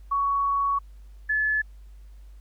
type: tone pair in turn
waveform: sine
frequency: 1119 / 1723.6 Hz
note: C#6 / A6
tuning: +16 / -36 cents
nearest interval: perfect fifth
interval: 748 cents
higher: second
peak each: -21 / -21 dBFS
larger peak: neither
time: 0.11-0.79 / 1.29-1.62 s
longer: first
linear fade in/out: 10 ms
effects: added 50 Hz sine -43 dBFS peak until 2.4 s + pink hiss -66 dBFS RMS until 2.4 s